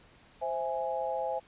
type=chord; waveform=sine; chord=C augmented; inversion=none; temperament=equal; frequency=523.3 / 659.3 / 830.6 Hz; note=C5 / E5 / G#5; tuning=0 / 0 / 0 cents; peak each=-34 / -35 / -34 dBFS; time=0.41-1.4 s; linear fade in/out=20 ms; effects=pink hiss -59 dBFS RMS until 1.47 s + resampled to 8000 Hz